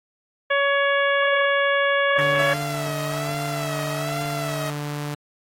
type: harmonic tone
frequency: 561 Hz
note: C#5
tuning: 21 cents sharp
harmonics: 1 / 2 / 3 / 4 / 5 / 6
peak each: -21 / -25 / -22 / -28 / -32 / -33 dBFS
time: 0.5-2.54 s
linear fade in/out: 10 ms
type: tone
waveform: sawtooth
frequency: 146.83 Hz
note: D3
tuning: in tune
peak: -23 dBFS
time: 2.18-5.15 s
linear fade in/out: 10 ms
type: tone with vibrato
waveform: sawtooth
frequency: 659.3 Hz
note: E5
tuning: in tune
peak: -24 dBFS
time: 2.39-4.7 s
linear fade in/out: 0 ms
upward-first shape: sine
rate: 1.2 Hz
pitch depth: 78 cents each way
effects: AAC 48 kbps